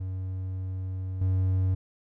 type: tone with level steps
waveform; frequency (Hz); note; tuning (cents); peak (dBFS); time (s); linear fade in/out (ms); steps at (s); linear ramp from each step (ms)
triangle; 93.6; F#2; +20; -28 / -20; 0-1.75; 10; 1.21; 5
effects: none